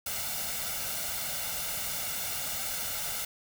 white noise with comb filter, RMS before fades -34 dBFS, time 0.06-3.25 s, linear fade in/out 5 ms, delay 1.4 ms, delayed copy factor +0.65, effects none

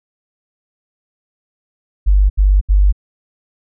sine tone bursts, 49 Hz, G1, in tune, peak -7 dBFS, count 3, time 2.06-2.926 s, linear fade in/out 20 ms, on 240 ms, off 73 ms, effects none

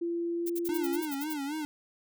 sine tone with pitch glide, 340.9 to 343.1 Hz, F4 to F4, -42 to -31 cents, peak -29 dBFS, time 0.01-1.02 s, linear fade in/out 10 ms, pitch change +11 cents, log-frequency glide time 0.36-0.49 s
violet noise bursts, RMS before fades -38 dBFS, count 10, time 0.46-1.337 s, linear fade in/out 10 ms, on 40 ms, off 53 ms
square tone with vibrato, 293.7 Hz, D4, in tune, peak -33 dBFS, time 0.69-1.65 s, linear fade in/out 0 ms, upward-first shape sine, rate 3.7 Hz, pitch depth 120 cents each way
effects none

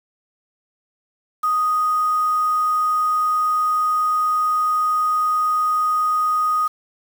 sine tone with quantisation, 1244.5 Hz, D#6, in tune, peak -16 dBFS, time 1.43-6.68 s, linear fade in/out 10 ms, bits 6, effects none

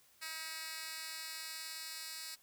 10% pulse tone with high-pass filter sweep, 319.3 Hz, D#4, 45 cents sharp, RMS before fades -45 dBFS, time 0.21-2.36 s, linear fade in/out 20 ms, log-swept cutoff 2500 to 3900 Hz, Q 0.92, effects white hiss -67 dBFS RMS until 2.42 s

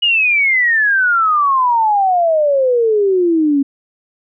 sine exponential sweep, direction down, 2915 to 272.2 Hz, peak -10 dBFS, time 0.02-3.63 s, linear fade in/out 10 ms, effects none

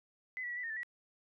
sine tone with pitch steps, 2024 / 1945 / 1930 / 1980 / 1838 / 1761 / 1930 Hz, B6 / B6 / B6 / B6 / A#6 / A6 / B6, +42 / -27 / -40 / +4 / -25 / +1 / -40 cents, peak -37 dBFS, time 0.37-0.832 s, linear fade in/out 0 ms, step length 66 ms, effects none

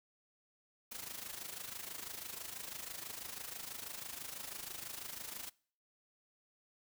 white noise with amplitude modulation, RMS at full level -43 dBFS, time 0.91-5.5 s, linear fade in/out 10 ms, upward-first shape sine, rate 26.1 Hz, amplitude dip 70%, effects noise-tail reverb RT60 0.5 s tail -24 dB re dry

